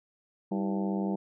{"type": "harmonic tone with a mistuned harmonic", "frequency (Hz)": 98, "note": "G2", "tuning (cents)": 0, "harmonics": [2, 3, 4, 5, 6, 7, 8, 9], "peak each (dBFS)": [-29, -35, -38, -41, -44, -42, -44, -44], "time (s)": [0.51, 1.16], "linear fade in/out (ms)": 10, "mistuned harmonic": 3, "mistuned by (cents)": 140, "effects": []}